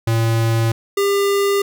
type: tone pair in turn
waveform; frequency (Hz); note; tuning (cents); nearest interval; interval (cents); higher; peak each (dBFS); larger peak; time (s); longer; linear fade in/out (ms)
square; 113.9 / 400.1; A#2 / G4; -40 / +35; octave + minor seventh; 2175; second; -15; neither; 0.07-0.72 / 0.97-1.62; neither; 5
effects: none